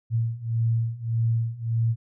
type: beating tone pair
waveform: sine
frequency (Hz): 113.8 / 115.5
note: A#2 / A#2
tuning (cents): -41 / -16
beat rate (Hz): 1.7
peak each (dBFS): -26 / -24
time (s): 0.1-1.96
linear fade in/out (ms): 50
effects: none